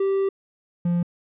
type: tone pair in turn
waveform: triangle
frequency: 390 / 173.73 Hz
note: G4 / F3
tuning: -9 / -9 cents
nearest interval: octave + major second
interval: 1400 cents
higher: first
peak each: -17 dBFS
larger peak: neither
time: 0-0.29 / 0.85-1.03 s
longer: first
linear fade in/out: 5 ms
effects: resampled to 8000 Hz